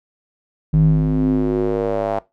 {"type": "tone with band-pass filter sweep", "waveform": "square", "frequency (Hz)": 51.91, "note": "G#1", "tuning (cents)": 0, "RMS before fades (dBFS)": -17, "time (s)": [0.73, 2.19], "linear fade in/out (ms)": 5, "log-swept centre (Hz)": [140, 710], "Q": 3.8, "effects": ["noise-tail reverb RT60 0.2 s tail -19 dB re dry"]}